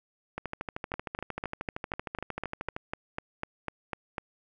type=two click trains; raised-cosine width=0.5 ms; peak=-19 / -17 dBFS; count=32 / 14; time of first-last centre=0.38-2.765 / 0.94-4.182 s; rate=13 / 4.01 Hz; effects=none